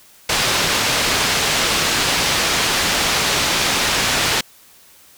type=low-pass noise; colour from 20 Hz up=white; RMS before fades=-18 dBFS; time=0.29-4.41 s; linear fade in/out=5 ms; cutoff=4900 Hz; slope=12 dB/octave; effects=white hiss -48 dBFS RMS until 5.17 s